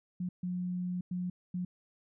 sine tone bursts at uneven times, 179.8 Hz, F#3, 49 cents flat, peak -32 dBFS, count 4, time 0.2-0.29 / 0.43-1.01 / 1.11-1.3 / 1.54-1.65 s, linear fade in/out 5 ms, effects none

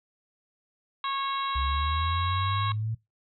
harmonic tone, 548 Hz, C#5, 20 cents flat, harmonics 2 / 3 / 4 / 5 / 6 / 7, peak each -29 / -41 / -41 / -42 / -41 / -37 dBFS, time 1.04-2.72 s, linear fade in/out 2 ms
sine linear sweep, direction up, 66.1 to 113.1 Hz, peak -27 dBFS, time 1.55-2.95 s, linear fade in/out 10 ms
effects noise-tail reverb RT60 0.2 s tail -21 dB re dry

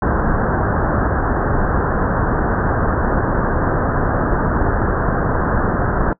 pink low-pass noise, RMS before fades -17 dBFS, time 0.02-6.13 s, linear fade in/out 2 ms, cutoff 1700 Hz, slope 96 dB/octave, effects noise-tail reverb RT60 0.1 s tail -22 dB re dry

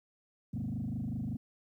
sine tone with frequency modulation, 172.4 Hz, F3, 22 cents flat, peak -32 dBFS, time 0.53-1.37 s, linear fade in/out 10 ms, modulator 25.3 Hz, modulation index 3.2, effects tanh soft clip ceiling -30 dBFS + 12-bit

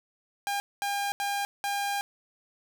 sawtooth tone bursts at uneven times, 805 Hz, G5, 46 cents sharp, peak -24 dBFS, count 4, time 0.47-0.6 / 0.82-1.12 / 1.2-1.45 / 1.64-2.01 s, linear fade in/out 0 ms, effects none

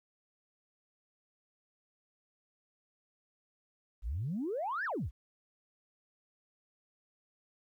sine exponential two-way sweep, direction up then down, 46.51 to 1864.7 to 46.51 Hz, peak -32 dBFS, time 4.02-5.11 s, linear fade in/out 50 ms, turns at 4.85 s, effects tanh soft clip ceiling -28 dBFS + 12-bit

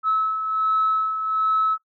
sine beating tone pair, 1296 / 1297.3 Hz, E6 / E6, -30 / -28 cents, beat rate 1.3 Hz, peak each -27 / -19 dBFS, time 0.03-1.78 s, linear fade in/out 50 ms, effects noise-tail reverb RT60 0.1 s tail -17 dB re dry + tanh soft clip ceiling -12 dBFS

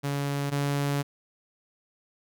sawtooth tone pair in turn, 141.6 / 142.11 Hz, C#3 / C#3, +37 / +43 cents, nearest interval unison, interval 6 cents, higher second, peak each -23 / -21 dBFS, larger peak second, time 0.03-0.51 / 0.51-1.03 s, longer second, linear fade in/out 20 ms, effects none

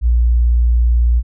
sine tone, 59.1 Hz, A#1, 24 cents sharp, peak -9 dBFS, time 0.01-1.23 s, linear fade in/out 50 ms, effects none

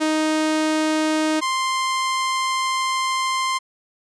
sawtooth tone pair in turn, 311.5 / 1047.8 Hz, D#4 / C6, +2 / +2 cents, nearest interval octave + major sixth, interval 2100 cents, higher second, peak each -14 / -16 dBFS, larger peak first, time 0-1.41 / 1.41-3.59 s, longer second, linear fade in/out 20 ms, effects resampled to 22050 Hz

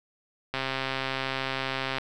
click train, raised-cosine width 0.3 ms, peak -13 dBFS, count 193, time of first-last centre 0.54-1.984 s, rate 133 Hz, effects none

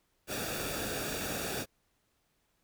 pink noise with comb filter, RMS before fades -36 dBFS, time 0.27-1.66 s, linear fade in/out 50 ms, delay 0.97 ms, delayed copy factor -0.65, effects pink hiss -75 dBFS RMS until 2.63 s

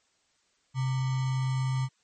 sine tone with sample-and-hold, 130.81 Hz, C3, in tune, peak -25 dBFS, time 0.74-1.89 s, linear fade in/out 50 ms, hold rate 1050 Hz, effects white hiss -70 dBFS RMS until 2.03 s + MP3 32 kbps

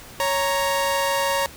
sawtooth tone pair together, 554.4 / 932.4 Hz, C#5 / A#5, 0 / 0 cents, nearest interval major sixth, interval 900 cents, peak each -19 dBFS, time 0.2-1.46 s, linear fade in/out 0 ms, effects pink hiss -42 dBFS RMS until 1.56 s

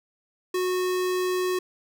square tone, 366.2 Hz, F#4, 18 cents flat, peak -24 dBFS, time 0.54-1.59 s, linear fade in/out 5 ms, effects none

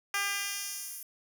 10% pulse tone with high-pass filter sweep, 400.9 Hz, G4, 39 cents sharp, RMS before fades -35 dBFS, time 0.14-1.03 s, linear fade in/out 2 ms, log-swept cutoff 1300 to 12000 Hz, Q 0.77, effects none

